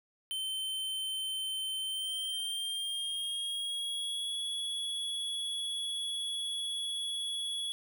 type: tone with pitch glide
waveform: square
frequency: 3091 to 3371 Hz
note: G7 to G#7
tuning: -25 to +25 cents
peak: -34 dBFS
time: 0.31-7.72 s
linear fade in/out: 0 ms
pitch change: +150 cents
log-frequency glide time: 1.79-4.37 s
effects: none